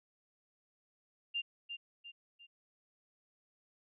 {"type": "tone with echo", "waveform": "sine", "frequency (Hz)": 2794, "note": "F7", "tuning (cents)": 0, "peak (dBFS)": -33, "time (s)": [1.34, 1.42], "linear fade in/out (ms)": 20, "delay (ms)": 350, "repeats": 3, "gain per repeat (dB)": -7, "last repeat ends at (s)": 2.47, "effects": []}